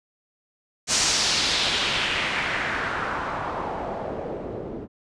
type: noise with low-pass filter sweep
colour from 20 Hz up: white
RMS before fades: -26 dBFS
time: 0.87-4.88 s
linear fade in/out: 50 ms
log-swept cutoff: 6900 to 350 Hz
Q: 1.9
effects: resampled to 22050 Hz